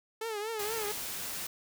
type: tone with vibrato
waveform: sawtooth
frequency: 432.6 Hz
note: A4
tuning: 29 cents flat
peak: -30 dBFS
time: 0.21-0.92 s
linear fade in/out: 5 ms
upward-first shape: triangle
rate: 4.2 Hz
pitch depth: 120 cents each way
type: noise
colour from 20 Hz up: white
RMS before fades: -38 dBFS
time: 0.59-1.47 s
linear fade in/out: 5 ms
effects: none